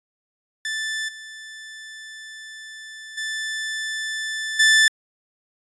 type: tone with level steps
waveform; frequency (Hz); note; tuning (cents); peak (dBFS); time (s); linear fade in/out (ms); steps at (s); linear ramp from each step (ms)
sawtooth; 1760; A6; 0; -21 / -33 / -22 / -9; 0.65-4.88; 2; 1.08 / 3.17 / 4.59; 10
effects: resampled to 22050 Hz